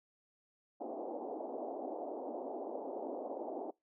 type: band-pass noise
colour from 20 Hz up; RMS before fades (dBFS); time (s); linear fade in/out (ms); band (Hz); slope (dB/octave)
white; -42; 0.8-3.71; 10; 260 to 790; 48
effects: noise-tail reverb RT60 0.2 s tail -24 dB re dry